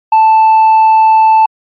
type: tone with tanh clipping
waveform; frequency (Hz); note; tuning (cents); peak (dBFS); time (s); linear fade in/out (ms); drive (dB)
sine; 880; A5; 0; -4; 0.12-1.46; 5; 2
effects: MP3 32 kbps